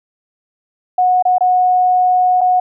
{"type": "tone with dropouts", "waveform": "sine", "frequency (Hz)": 731, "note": "F#5", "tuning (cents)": -21, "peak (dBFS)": -9, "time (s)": [0.98, 2.6], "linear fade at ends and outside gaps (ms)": 5, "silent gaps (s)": [[1.225, 1.252], [1.383, 1.407], [2.409, 2.413]], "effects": []}